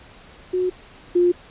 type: tone pair in turn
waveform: sine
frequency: 365.6 / 353 Hz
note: F#4 / F4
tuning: -21 / +19 cents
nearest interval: minor second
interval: 60 cents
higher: first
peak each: -18 / -13 dBFS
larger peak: second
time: 0.53-0.7 / 1.15-1.32 s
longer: neither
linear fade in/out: 10 ms
effects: pink hiss -46 dBFS RMS until 1.5 s + resampled to 8000 Hz